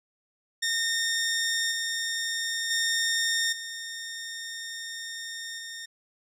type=tone with level steps; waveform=15% pulse; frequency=1831 Hz; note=A#6; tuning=32 cents flat; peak=-19 / -22 / -18 / -29 / -31 dBFS; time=0.62-5.86 s; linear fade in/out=10 ms; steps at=1.71 / 2.7 / 3.52 / 5.58 s; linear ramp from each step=10 ms; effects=resampled to 32000 Hz